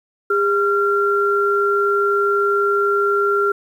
sine tone pair together, 403.6 / 1376 Hz, G#4 / F6, -49 / -26 cents, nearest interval octave + major sixth, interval 2123 cents, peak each -17 dBFS, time 0.3-3.52 s, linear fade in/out 5 ms, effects 8-bit

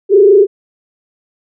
sine tone with frequency modulation, 400.7 Hz, G4, 38 cents sharp, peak -3 dBFS, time 0.09-0.47 s, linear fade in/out 50 ms, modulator 26.5 Hz, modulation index 1.1, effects none

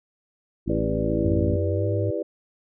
harmonic tone, 54.7 Hz, A1, 9 cents flat, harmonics 1 / 2 / 3 / 4 / 5 / 6, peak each -30 / -30 / -30 / -30 / -30 / -30 dBFS, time 0.66-1.57 s, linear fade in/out 20 ms
sine chord, E minor seventh, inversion none, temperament equal with one note detuned, 329.6 / 397.7 / 493.9 / 587.3 Hz, E4 / G4 / B4 / D5, 0 / +25 / 0 / 0 cents, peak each -30 dBFS, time 0.69-2.23 s, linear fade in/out 10 ms
sine tone with pitch glide, 91.2 to 102.37 Hz, F#2 to G#2, -24 to -24 cents, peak -23 dBFS, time 1.24-2.11 s, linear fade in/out 10 ms, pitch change +200 cents, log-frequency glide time 1.68-1.87 s
effects none

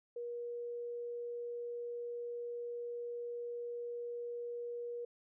sine tone, 477.5 Hz, A#4, 42 cents sharp, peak -39 dBFS, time 0.16-5.05 s, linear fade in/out 5 ms, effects none

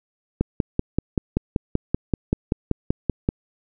click train, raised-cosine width 3 ms, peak -6 dBFS, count 16, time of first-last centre 0.41-3.289 s, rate 5.21 Hz, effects none

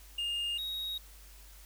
triangle tone pair in turn, 2825 / 3783 Hz, F7 / A#7, +19 / +25 cents, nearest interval perfect fourth, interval 506 cents, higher second, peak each -30 / -33 dBFS, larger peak first, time 0.18-0.58 / 0.58-0.98 s, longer neither, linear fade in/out 5 ms, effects added 50 Hz sine -52 dBFS peak until 1.65 s + white hiss -57 dBFS RMS until 1.65 s

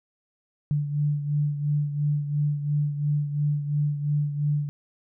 sine beating tone pair, 146.4 / 149.3 Hz, D3 / D3, -5 / +29 cents, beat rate 2.9 Hz, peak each -23 / -30 dBFS, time 0.71-4.69 s, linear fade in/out 0 ms, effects none

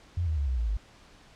sine tone with pitch steps, 87.1 / 78.5 / 70.75 / 63.76 / 57.46 / 51.79 Hz, F2 / D#2 / C#2 / C2 / A#1 / G#1, -4 / +16 / +36 / -44 / -24 / -4 cents, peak -25 dBFS, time 0.17-0.77 s, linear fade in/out 5 ms, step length 100 ms, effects pink hiss -55 dBFS RMS until 1.35 s + low-pass 6000 Hz 12 dB/octave

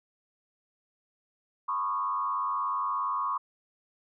sine tone with frequency modulation, 1098 Hz, C#6, 17 cents flat, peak -27 dBFS, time 1.68-3.38 s, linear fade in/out 10 ms, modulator 97 Hz, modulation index 1.1, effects none

